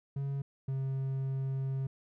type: tone pair in turn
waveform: triangle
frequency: 138.59 / 134.18 Hz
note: C#3 / C3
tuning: 0 / +44 cents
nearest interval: minor second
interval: 56 cents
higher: first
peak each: -30 / -29 dBFS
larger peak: second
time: 0.16-0.42 / 0.68-1.87 s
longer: second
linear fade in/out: 5 ms
effects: none